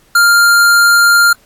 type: tone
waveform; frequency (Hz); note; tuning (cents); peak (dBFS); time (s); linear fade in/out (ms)
square; 1398; F6; +1; -6; 0.15-1.33; 5
effects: pink hiss -50 dBFS RMS until 1.45 s + AAC 64 kbps